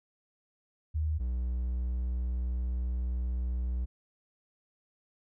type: tone pair in turn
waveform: sine / triangle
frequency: 77.5 / 61.51 Hz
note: D#2 / B1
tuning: -6 / -6 cents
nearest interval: major third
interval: 400 cents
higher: first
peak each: -27 dBFS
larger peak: neither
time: 0.94-1.19 / 1.19-3.86 s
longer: second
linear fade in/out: 20 ms
effects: none